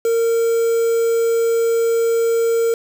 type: tone with quantisation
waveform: triangle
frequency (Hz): 460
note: A#4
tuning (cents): -23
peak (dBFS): -12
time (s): 0.05-2.74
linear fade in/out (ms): 2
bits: 5
effects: none